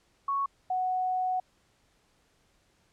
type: tone pair in turn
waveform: sine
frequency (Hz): 1108.7 / 740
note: C#6 / F#5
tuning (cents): 0 / 0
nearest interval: perfect fifth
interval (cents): 700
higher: first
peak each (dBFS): -26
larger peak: neither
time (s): 0.28-0.46 / 0.7-1.4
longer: second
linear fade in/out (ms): 5
effects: pink hiss -68 dBFS RMS until 2.92 s + low-pass 9000 Hz 12 dB/octave